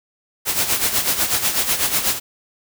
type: noise with tremolo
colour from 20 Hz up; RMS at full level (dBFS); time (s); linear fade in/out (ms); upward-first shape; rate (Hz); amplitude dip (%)
white; -17; 0.45-2.2; 50; sine; 8.1; 65
effects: none